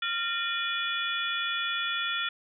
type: tone cluster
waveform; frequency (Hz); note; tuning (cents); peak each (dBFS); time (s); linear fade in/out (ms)
sine; 1389 / 1831 / 2431 / 2959 / 3428; F6 / A#6 / D#7 / F#7 / A7; -10 / -32 / -41 / -1 / -46; -32 / -36 / -36 / -38 / -32; 0.02-2.29; 5
effects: none